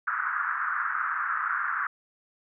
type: band-pass noise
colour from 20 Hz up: pink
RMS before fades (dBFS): -29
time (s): 0.07-1.87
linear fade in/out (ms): 5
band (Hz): 1200 to 1600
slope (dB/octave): 48
effects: none